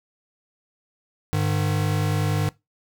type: tone pair together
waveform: square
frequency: 101.38 / 151.9 Hz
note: G#2 / D#3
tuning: -41 / -41 cents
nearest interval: perfect fifth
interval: 700 cents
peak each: -24 dBFS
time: 1.33-2.49 s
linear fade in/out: 0 ms
effects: noise-tail reverb RT60 0.2 s tail -20 dB re dry